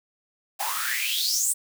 white noise with high-pass filter sweep, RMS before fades -26 dBFS, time 0.59-1.54 s, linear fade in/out 20 ms, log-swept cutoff 750 to 9100 Hz, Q 7.9, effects none

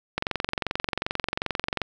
click train, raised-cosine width 0.3 ms, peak -9 dBFS, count 38, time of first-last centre 0.18-1.817 s, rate 22.6 Hz, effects none

